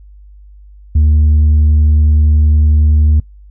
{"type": "tone with tanh clipping", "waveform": "sine", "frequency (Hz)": 75.9, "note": "D#2", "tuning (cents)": -42, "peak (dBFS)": -7, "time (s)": [0.95, 3.2], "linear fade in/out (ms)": 5, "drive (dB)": 3, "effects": ["noise-tail reverb RT60 0.1 s tail -21 dB re dry", "added 50 Hz sine -35 dBFS peak until 3.5 s"]}